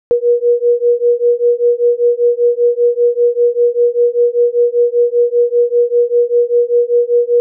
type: beating tone pair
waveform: sine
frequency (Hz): 477.1 / 482.2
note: A#4 / B4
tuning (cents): +40 / -41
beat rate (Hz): 5.1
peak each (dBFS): -12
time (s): 0.11-7.4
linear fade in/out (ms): 0
effects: none

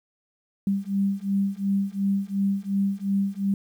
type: beating tone pair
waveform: sine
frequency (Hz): 196 / 198.8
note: G3 / G3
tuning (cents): 0 / +25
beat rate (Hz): 2.8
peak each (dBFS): -25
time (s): 0.67-3.54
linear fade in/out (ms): 2
effects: 9-bit

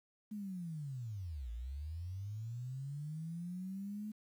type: linear two-way sweep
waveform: sine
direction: down then up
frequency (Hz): 215.7 to 55 to 215.7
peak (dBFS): -40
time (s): 0.31-4.12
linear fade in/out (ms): 10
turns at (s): 1.51
effects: 11-bit

